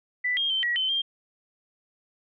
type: tone with pitch steps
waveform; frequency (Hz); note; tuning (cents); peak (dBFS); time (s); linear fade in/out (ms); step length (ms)
sine; 1984 / 3227 / 3104 / 1919 / 3066 / 3191; B6 / G7 / G7 / A#6 / G7 / G7; +7 / +50 / -18 / +50 / -39 / +30; -23; 0.24-1.02; 10; 130
effects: none